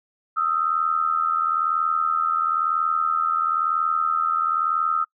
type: tone pair together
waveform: sine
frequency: 1253 / 1334 Hz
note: D#6 / E6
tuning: +12 / +20 cents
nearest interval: minor second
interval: 108 cents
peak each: -22 dBFS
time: 0.36-5.05 s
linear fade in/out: 20 ms
effects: noise-tail reverb RT60 0.1 s tail -26 dB re dry